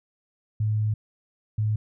sine tone pair in turn, 107.4 / 107.4 Hz, A2 / A2, -41 / -41 cents, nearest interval unison, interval 0 cents, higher neither, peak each -21 dBFS, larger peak neither, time 0.6-0.94 / 1.58-1.76 s, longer first, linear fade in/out 5 ms, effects none

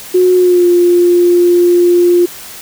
sine tone with pitch glide, 364.6 to 351 Hz, F#4 to F4, -25 to +9 cents, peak -5 dBFS, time 0.14-2.26 s, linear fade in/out 10 ms, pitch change -66 cents, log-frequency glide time 0.36-0.66 s, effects white hiss -30 dBFS RMS until 2.61 s

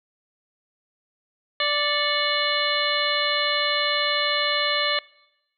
harmonic tone with a mistuned harmonic, 587 Hz, D5, 1 cent flat, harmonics 1 / 2 / 3 / 4 / 5 / 6 / 7, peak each -28 / -28 / -28 / -28 / -28 / -28 / -28 dBFS, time 1.6-4.99 s, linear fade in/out 2 ms, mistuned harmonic 4, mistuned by -110 cents, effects noise-tail reverb RT60 0.9 s tail -23 dB re dry

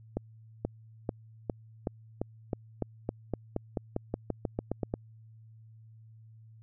accelerating click train, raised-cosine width 2 ms, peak -17 dBFS, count 20, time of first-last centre 0.17-4.939 s, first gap 480 ms, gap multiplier 0.92, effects added 111 Hz sine -51 dBFS peak until 6.62 s

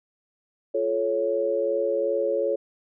sine chord, F augmented, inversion none, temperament equal with one note detuned, 349.2 / 431.9 / 554.4 Hz, F4 / A4 / C#5, 0 / -32 / 0 cents, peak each -30 / -26 / -24 dBFS, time 0.74-2.56 s, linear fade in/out 10 ms, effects none

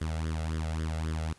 sawtooth tone with flanger, 79.5 Hz, D#2, 38 cents sharp, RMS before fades -32 dBFS, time 0.01-1.33 s, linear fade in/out 5 ms, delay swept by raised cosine 0.59 to 1.52 ms, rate 3.7 Hz, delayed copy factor +0.75, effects pink hiss -59 dBFS RMS until 1.38 s + resampled to 24000 Hz

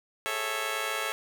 10% pulse chord, A major seventh, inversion third, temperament just, 412.5 / 440 / 550 / 660 Hz, G#4 / A4 / C#5 / E5, -12 / 0 / -14 / +2 cents, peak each -32 / -27 / -27 / -28 dBFS, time 0.26-1.12 s, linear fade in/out 0 ms, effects none

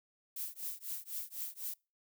violet noise with tremolo, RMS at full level -38 dBFS, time 0.36-1.74 s, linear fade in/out 5 ms, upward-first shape triangle, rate 4 Hz, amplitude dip 100%, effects noise-tail reverb RT60 0.3 s tail -26 dB re dry

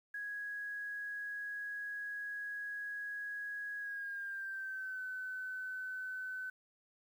sine tone with pitch glide, 1661.2 to 1514.6 Hz, G#6 to F#6, 0 to +40 cents, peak -39 dBFS, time 0.14-6.5 s, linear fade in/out 5 ms, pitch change -160 cents, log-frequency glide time 3.79-5 s, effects 11-bit

